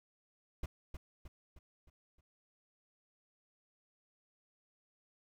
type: noise with echo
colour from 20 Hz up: brown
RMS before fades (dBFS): -37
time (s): 0.63-0.66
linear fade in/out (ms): 5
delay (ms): 310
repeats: 5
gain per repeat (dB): -6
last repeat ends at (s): 2.21
effects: none